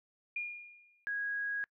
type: tone with exponential decay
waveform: sine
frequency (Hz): 2422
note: D#7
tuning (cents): -47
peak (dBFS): -32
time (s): 0.36-1.05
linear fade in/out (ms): 5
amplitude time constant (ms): 150
type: tone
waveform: sine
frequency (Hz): 1650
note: G#6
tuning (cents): -12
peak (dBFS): -33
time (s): 1.07-1.64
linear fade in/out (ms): 0
effects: noise-tail reverb RT60 0.1 s tail -25 dB re dry